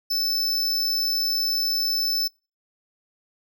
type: tone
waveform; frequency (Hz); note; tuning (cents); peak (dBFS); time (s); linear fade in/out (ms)
square; 5274; E8; 0; -22; 0.1-2.28; 10
effects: noise-tail reverb RT60 0.3 s tail -24 dB re dry